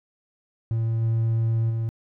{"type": "tone with level steps", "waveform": "triangle", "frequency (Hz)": 113.5, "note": "A#2", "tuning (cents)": -46, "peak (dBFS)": [-19, -17, -21], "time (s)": [0.71, 1.89], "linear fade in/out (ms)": 0, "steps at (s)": [1.01, 1.69], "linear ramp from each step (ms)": 20, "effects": ["tanh soft clip ceiling -13 dBFS"]}